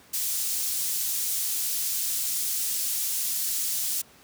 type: high-pass noise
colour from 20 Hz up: pink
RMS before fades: -28 dBFS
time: 0.13-4.02 s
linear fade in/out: 10 ms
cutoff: 6900 Hz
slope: 12 dB/octave
effects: pink hiss -54 dBFS RMS until 4.23 s + high-pass 100 Hz 12 dB/octave